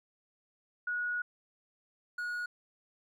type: tone pair in turn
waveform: sine / triangle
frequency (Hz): 1456 / 1450.3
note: F#6 / F#6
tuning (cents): -28 / -35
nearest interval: unison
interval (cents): 7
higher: first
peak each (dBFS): -31 / -32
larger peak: first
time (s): 0.87-1.22 / 2.18-2.46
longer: first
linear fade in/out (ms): 5
effects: none